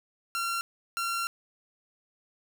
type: tone bursts at uneven times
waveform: sawtooth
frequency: 1370 Hz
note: F6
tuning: 34 cents flat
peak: -25 dBFS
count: 2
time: 0.35-0.61 / 0.97-1.27 s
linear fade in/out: 0 ms
effects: none